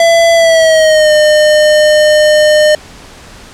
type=tone with pitch glide; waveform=square; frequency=670 to 607.3 Hz; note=E5 to D#5; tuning=+28 to -42 cents; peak=-5 dBFS; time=0-2.75 s; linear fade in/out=2 ms; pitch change=-170 cents; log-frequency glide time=0.34-1.12 s; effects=pink hiss -34 dBFS RMS until 3.53 s + low-pass 8000 Hz 12 dB/octave